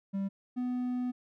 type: tone pair in turn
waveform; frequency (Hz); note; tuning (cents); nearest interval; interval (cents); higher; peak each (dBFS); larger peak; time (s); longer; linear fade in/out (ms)
triangle; 196 / 248.8; G3 / B3; 0 / +13; major third; 413; second; -28; neither; 0.13-0.29 / 0.56-1.12; second; 20
effects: none